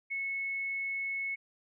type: tone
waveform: sine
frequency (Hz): 2197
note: C#7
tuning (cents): -16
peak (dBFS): -32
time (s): 0.1-1.36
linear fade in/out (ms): 20
effects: none